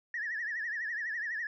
sine tone with vibrato, 1803 Hz, A6, 42 cents sharp, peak -32 dBFS, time 0.14-1.47 s, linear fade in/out 2 ms, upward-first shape triangle, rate 12 Hz, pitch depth 150 cents each way, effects tanh soft clip ceiling -28 dBFS

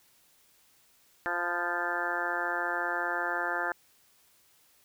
harmonic tone with a mistuned harmonic, 174.61 Hz, F3, in tune, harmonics 2 / 3 / 4 / 5 / 6 / 7 / 8 / 9 / 10, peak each -40 / -40 / -37 / -37 / -41 / -40 / -36 / -35 / -35 dBFS, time 1.26-3.72 s, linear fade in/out 0 ms, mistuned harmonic 6, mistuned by -41 cents, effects white hiss -64 dBFS RMS until 4.84 s

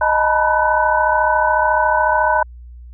sine tone cluster, 620 / 870 / 952 / 986 / 1503 Hz, D#5 / A5 / A#5 / B5 / F#6, -6 / -20 / +36 / -3 / +27 cents, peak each -19 dBFS, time 0.01-2.43 s, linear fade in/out 5 ms, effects added 60 Hz sine -34 dBFS peak until 2.93 s

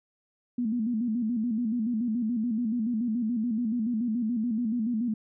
sine tone with vibrato, 230 Hz, A#3, 23 cents flat, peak -25 dBFS, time 0.58-5.14 s, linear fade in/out 5 ms, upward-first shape square, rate 7 Hz, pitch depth 100 cents each way, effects none

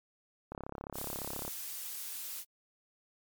click train, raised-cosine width 1 ms, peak -26 dBFS, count 34, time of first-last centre 0.52-1.479 s, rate 34.4 Hz
blue noise, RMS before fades -41 dBFS, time 0.93-2.45 s, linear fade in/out 50 ms
effects MP3 96 kbps

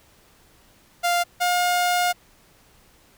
sawtooth tone pair in turn, 698.5 / 712.4 Hz, F5 / F5, 0 / +34 cents, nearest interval unison, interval 34 cents, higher second, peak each -15 dBFS, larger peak neither, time 1.03-1.24 / 1.4-2.13 s, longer second, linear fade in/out 20 ms, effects pink hiss -56 dBFS RMS until 3.17 s

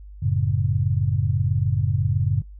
sine chord, F# minor, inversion none, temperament just, 92.5 / 111 / 138.75 Hz, F#2 / A2 / C#3, 0 / +16 / +2 cents, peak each -23 dBFS, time 0.22-2.42 s, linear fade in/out 10 ms, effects noise-tail reverb RT60 0.1 s tail -21 dB re dry + added 50 Hz sine -38 dBFS peak until 2.59 s

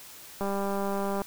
click train, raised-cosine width 1 ms, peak -18 dBFS, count 161, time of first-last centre 0.41-1.218 s, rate 198 Hz, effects white hiss -47 dBFS RMS until 1.26 s

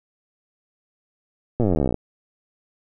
slowing click train, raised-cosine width 2 ms, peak -8 dBFS, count 29, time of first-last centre 1.6-1.943 s, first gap 8 ms, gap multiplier 1.03, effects none

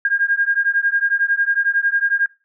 sine beating tone pair, 1613 / 1624 Hz, G6 / G#6, +49 / -39 cents, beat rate 11 Hz, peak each -18 dBFS, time 0.05-2.26 s, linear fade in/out 2 ms, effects noise-tail reverb RT60 0.3 s tail -23 dB re dry

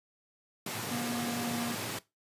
pink high-pass noise, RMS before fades -37 dBFS, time 0.66-1.99 s, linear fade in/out 5 ms, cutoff 100 Hz, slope 96 dB/octave
square tone with pitch glide, 238.8 to 237 Hz, A#3 to A#3, +42 to +29 cents, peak -35 dBFS, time 0.91-1.75 s, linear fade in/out 5 ms, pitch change -13 cents, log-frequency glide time 1.16-1.57 s
effects noise-tail reverb RT60 0.2 s tail -18 dB re dry + resampled to 32000 Hz

